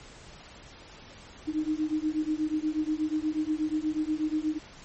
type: beating tone pair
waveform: sine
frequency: 304.8 / 313.1 Hz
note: D#4 / D#4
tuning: -36 / +11 cents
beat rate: 8.3 Hz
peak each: -29 dBFS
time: 1.47-4.59 s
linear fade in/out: 20 ms
effects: pink hiss -49 dBFS RMS until 4.84 s + MP3 32 kbps